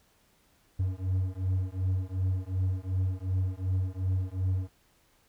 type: beating tone pair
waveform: triangle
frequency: 92.1 / 94.8 Hz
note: F#2 / F#2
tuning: -7 / +43 cents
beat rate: 2.7 Hz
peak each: -28 / -28 dBFS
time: 0.79-4.69 s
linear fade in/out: 10 ms
effects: pink hiss -66 dBFS RMS until 5.28 s